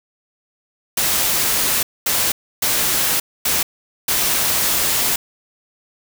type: noise bursts at uneven times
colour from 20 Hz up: white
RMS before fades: -18 dBFS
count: 5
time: 0.97-1.83 / 2.06-2.32 / 2.62-3.2 / 3.45-3.63 / 4.08-5.16 s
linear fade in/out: 5 ms
effects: none